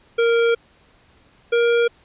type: tone pair in turn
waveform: square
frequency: 465.2 / 470.6 Hz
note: A#4 / A#4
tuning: -4 / +16 cents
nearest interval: unison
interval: 20 cents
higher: second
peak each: -15 dBFS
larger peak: neither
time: 0.18-0.55 / 1.52-1.88 s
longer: first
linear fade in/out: 10 ms
effects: pink hiss -55 dBFS RMS until 2.04 s + resampled to 8000 Hz